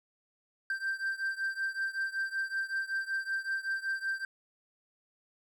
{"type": "beating tone pair", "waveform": "triangle", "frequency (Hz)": [1568, 1573.3], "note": ["G6", "G6"], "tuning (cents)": [0, 6], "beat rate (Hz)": 5.3, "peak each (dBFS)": [-32, -34], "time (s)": [0.7, 4.25], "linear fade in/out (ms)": 2, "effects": []}